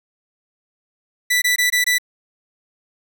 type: tone bursts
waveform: sawtooth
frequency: 1975.5 Hz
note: B6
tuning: in tune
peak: -11 dBFS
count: 5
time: 1.3-1.984 s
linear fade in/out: 10 ms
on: 120 ms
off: 21 ms
effects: none